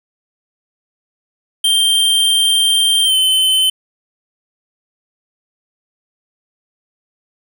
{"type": "tone with pitch glide", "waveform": "square", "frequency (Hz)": [3162, 3061], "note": ["G7", "G7"], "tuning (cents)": [14, -42], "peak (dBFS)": -11, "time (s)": [1.64, 3.7], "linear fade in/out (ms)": 5, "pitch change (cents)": -56, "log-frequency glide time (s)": [3.04, 3.15], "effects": []}